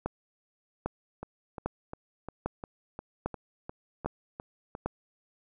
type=two click trains; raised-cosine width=1 ms; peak=-16 / -24 dBFS; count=7 / 11; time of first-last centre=0.06-4.86 / 1.23-4.751 s; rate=1.25 / 2.84 Hz; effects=none